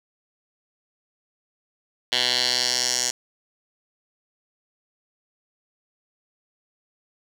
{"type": "tone with band-pass filter sweep", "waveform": "10% pulse", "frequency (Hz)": 124.4, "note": "B2", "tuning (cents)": 13, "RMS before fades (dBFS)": -23, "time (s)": [2.12, 3.11], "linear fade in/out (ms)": 5, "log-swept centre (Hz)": [3600, 6300], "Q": 3.1, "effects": ["8-bit"]}